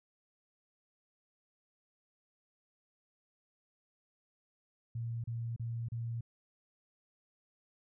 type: tone bursts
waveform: sine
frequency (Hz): 116.3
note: A#2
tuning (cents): -4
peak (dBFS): -35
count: 4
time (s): 4.95-6.209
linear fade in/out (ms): 5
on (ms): 290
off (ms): 33
effects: none